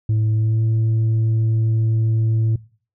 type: tone with pitch glide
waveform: sine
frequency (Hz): 109 to 111.55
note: A2 to A2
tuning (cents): -16 to +24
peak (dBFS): -12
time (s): 0.09-2.56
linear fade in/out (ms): 5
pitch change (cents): +40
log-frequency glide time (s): 0.34-0.62
effects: noise-tail reverb RT60 0.4 s tail -21 dB re dry + tanh soft clip ceiling -14 dBFS